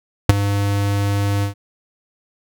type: tone with ADSR envelope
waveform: square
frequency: 100.7 Hz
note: G2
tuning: 47 cents sharp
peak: -3 dBFS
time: 0.29-1.54 s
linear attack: 5 ms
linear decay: 19 ms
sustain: -14 dB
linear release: 110 ms
effects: none